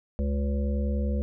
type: harmonic tone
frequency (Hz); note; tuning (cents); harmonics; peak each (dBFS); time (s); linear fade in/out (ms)
70.8; C#2; +37; 1 / 3 / 5 / 7 / 8; -25 / -31 / -42 / -37 / -40; 0.19-1.22; 0
effects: none